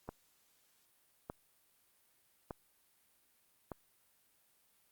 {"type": "click train", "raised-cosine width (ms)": 1, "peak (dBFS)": -27, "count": 4, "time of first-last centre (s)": [0.09, 3.718], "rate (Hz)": 0.827, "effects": ["white hiss -72 dBFS RMS until 4.91 s", "Opus 48 kbps"]}